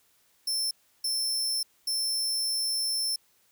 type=tone bursts at uneven times; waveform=sawtooth; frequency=5340 Hz; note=E8; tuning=22 cents sharp; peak=-24 dBFS; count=3; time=0.47-0.71 / 1.04-1.63 / 1.87-3.16 s; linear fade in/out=5 ms; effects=white hiss -66 dBFS RMS until 3.51 s